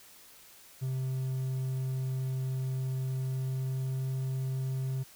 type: tone with pitch glide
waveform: triangle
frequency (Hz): 130.81 to 131.72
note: C3 to C3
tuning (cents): 0 to +12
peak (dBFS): -28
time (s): 0.81-5.04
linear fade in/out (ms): 20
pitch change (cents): +12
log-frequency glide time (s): 3.2-4.13
effects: white hiss -55 dBFS RMS until 5.15 s